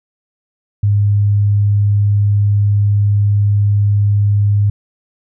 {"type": "tone", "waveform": "sine", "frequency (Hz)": 102.4, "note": "G#2", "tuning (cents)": -24, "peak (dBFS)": -9, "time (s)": [0.83, 4.7], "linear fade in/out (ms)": 5, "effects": []}